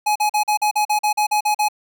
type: tone bursts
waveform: square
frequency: 842 Hz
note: G#5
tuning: 24 cents sharp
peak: -16 dBFS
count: 12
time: 0.06-1.686 s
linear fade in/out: 10 ms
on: 97 ms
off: 42 ms
effects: none